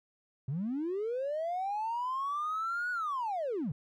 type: linear two-way sweep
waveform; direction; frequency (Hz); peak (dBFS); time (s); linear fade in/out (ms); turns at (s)
triangle; up then down; 122 to 1480 to 122; -28; 0.48-3.72; 5; 2.91
effects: tanh soft clip ceiling -28 dBFS